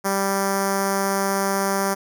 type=tone with notch filter; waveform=5% pulse; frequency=196 Hz; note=G3; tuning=in tune; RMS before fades=-22 dBFS; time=0.04-1.95 s; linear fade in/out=20 ms; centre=2700 Hz; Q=0.58; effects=none